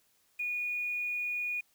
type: tone with quantisation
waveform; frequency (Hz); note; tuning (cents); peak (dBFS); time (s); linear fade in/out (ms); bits
sine; 2453; D#7; -25; -31; 0.39-1.61; 10; 9
effects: white hiss -70 dBFS RMS until 1.74 s